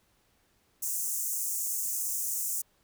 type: high-pass noise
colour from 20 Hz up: pink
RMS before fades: -32 dBFS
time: 0.82-2.62 s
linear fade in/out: 10 ms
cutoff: 6400 Hz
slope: 48 dB/octave
effects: pink hiss -69 dBFS RMS until 2.83 s